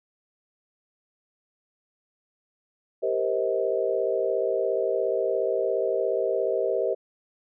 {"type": "chord", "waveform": "sine", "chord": "C minor seventh", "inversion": "second", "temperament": "equal with one note detuned", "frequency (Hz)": [392, 466.2, 523.3, 635.7], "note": ["G4", "Bb4", "C5", "Eb5"], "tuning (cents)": [0, 0, 0, 37], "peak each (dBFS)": -28, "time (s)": [3.02, 6.95], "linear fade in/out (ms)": 20, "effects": []}